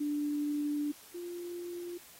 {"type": "tone pair in turn", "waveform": "sine", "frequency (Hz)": [293.7, 349.3], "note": ["D4", "F4"], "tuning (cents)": [0, 0], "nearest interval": "minor third", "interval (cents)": 300, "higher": "second", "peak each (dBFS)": [-30, -38], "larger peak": "first", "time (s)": [[0, 0.92], [1.14, 1.98]], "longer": "first", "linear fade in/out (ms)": 10, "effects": ["white hiss -55 dBFS RMS until 2.19 s", "AAC 48 kbps"]}